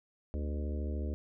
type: harmonic tone with a mistuned harmonic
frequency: 73.42 Hz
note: D2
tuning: in tune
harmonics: 1 / 3 / 4 / 5 / 6 / 7 / 8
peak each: -33 / -43 / -45 / -47 / -49 / -50 / -51 dBFS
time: 0.34-1.14 s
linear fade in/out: 0 ms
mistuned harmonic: 8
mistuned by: +61 cents
effects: none